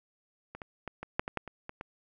clicks, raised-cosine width 0.5 ms, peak -27 / -26 / -22 / -24 / -11 / -20 / -16 / -27 / -24 / -24 dBFS, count 10, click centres 0.55 / 0.618 / 0.877 / 1.03 / 1.195 / 1.279 / 1.373 / 1.477 / 1.694 / 1.811 s, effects none

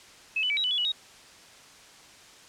sine tone with pitch steps, 2592 / 2990 / 2300 / 3858 / 2988 / 3390 / 2935 / 3773 Hz, E7 / F#7 / D7 / B7 / F#7 / G#7 / F#7 / A#7, -30 / +17 / -37 / -41 / +16 / +35 / -15 / +20 cents, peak -24 dBFS, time 0.36-0.92 s, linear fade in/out 5 ms, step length 70 ms, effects white hiss -51 dBFS RMS until 2.48 s + low-pass 7000 Hz 12 dB/octave

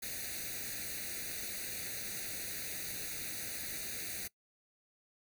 white noise with comb filter, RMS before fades -41 dBFS, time 0.02-4.28 s, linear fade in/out 10 ms, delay 0.47 ms, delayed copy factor +0.95, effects noise-tail reverb RT60 0.1 s tail -21 dB re dry

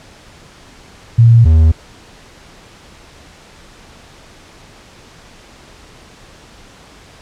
sine / triangle tone pair in turn, 116.1 / 79.69 Hz, A#2 / D#2, -7 / +42 cents, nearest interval perfect fifth, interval 651 cents, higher first, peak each -3 dBFS, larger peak neither, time 1.18-1.45 / 1.45-1.72 s, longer neither, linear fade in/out 10 ms, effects pink hiss -41 dBFS RMS until 7.21 s + low-pass 7000 Hz 12 dB/octave

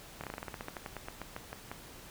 slowing click train, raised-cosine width 0.5 ms, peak -24 dBFS, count 19, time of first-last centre 0.21-1.715 s, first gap 27 ms, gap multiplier 1.12, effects pink hiss -51 dBFS RMS until 2.1 s

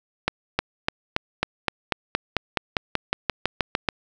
accelerating click train, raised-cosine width 0.3 ms, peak -4 dBFS, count 18, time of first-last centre 0.28-3.888 s, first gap 310 ms, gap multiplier 0.95, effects none

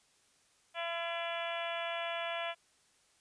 harmonic tone with a mistuned harmonic, 337.8 Hz, E4, 42 cents sharp, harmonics 2 / 3 / 4 / 5 / 6 / 7 / 8 / 9 / 10, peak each -38 / -44 / -45 / -45 / -48 / -43 / -49 / -46 / -47 dBFS, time 0.74-2.55 s, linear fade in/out 50 ms, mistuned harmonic 9, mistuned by -41 cents, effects white hiss -69 dBFS RMS until 3.2 s + resampled to 22050 Hz

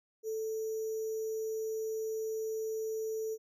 sine tone with sample-and-hold, 440 Hz, A4, in tune, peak -33 dBFS, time 0.23-3.38 s, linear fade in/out 50 ms, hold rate 6300 Hz, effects none

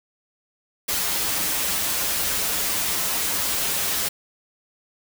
white noise with comb filter, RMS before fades -24 dBFS, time 0.88-4.09 s, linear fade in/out 10 ms, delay 8.1 ms, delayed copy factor -0.7, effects none

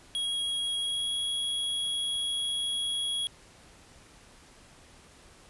square tone with pitch glide, 3302 to 3323 Hz, G#7 to G#7, -11 to 0 cents, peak -29 dBFS, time 0.15-3.27 s, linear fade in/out 0 ms, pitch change +11 cents, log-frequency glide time 0.8-1.13 s, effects pink hiss -55 dBFS RMS until 5.49 s + resampled to 24000 Hz

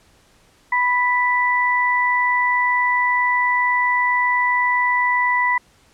sine tone pair together, 987.8 / 1975.5 Hz, B5 / B6, 0 / 0 cents, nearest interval octave, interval 1200 cents, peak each -18 dBFS, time 0.72-5.58 s, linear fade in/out 5 ms, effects pink hiss -55 dBFS RMS until 5.93 s + low-pass 10000 Hz 12 dB/octave

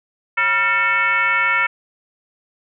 sine tone with frequency modulation, 1797 Hz, A6, 36 cents sharp, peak -14 dBFS, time 0.37-1.67 s, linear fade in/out 10 ms, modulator 417 Hz, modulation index 1.6, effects none

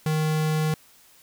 square tone, 155.56 Hz, D#3, in tune, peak -22 dBFS, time 0.06-0.74 s, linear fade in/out 2 ms, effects white hiss -55 dBFS RMS until 1.22 s

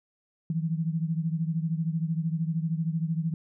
sine beating tone pair, 160 / 173 Hz, D#3 / F3, +49 / -16 cents, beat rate 13 Hz, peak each -27 / -31 dBFS, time 0.5-3.34 s, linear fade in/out 2 ms, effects none

